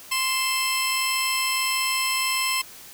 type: tone pair together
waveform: 15% pulse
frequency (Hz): 1046.5 / 2637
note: C6 / E7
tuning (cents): 0 / 0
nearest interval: octave + major third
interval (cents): 1600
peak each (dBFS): -18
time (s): 0.11-2.62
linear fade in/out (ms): 10
effects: white hiss -44 dBFS RMS until 2.93 s